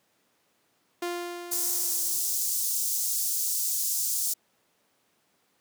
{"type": "tone with exponential decay", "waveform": "sawtooth", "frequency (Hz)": 349.2, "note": "F4", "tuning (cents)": 0, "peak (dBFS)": -24, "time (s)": [1.02, 2.82], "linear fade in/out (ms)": 5, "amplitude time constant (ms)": 390}
{"type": "high-pass noise", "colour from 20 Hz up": "pink", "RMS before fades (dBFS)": -28, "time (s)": [1.51, 4.34], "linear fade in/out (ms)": 10, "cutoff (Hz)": 6000, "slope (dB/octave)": 24}
{"effects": ["pink hiss -69 dBFS RMS until 5.6 s", "high-pass 200 Hz 12 dB/octave"]}